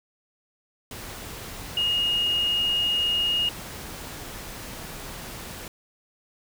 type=tone in noise; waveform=sine; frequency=2859 Hz; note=F7; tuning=40 cents sharp; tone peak=-21 dBFS; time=1.77-3.49 s; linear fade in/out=2 ms; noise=pink; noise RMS=-38 dBFS; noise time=0.91-5.68 s; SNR=+14 dB; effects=none